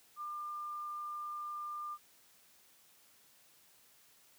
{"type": "tone", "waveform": "sine", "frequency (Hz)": 1198, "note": "D6", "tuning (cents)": 34, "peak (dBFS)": -39, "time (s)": [0.16, 1.98], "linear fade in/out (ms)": 50, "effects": ["white hiss -65 dBFS RMS until 4.38 s", "high-pass 80 Hz 12 dB/octave"]}